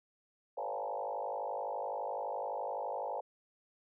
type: tone with frequency modulation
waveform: sine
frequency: 698.5 Hz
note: F5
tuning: in tune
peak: -35 dBFS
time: 0.57-3.21 s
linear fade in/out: 10 ms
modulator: 51.8 Hz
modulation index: 4.2
effects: none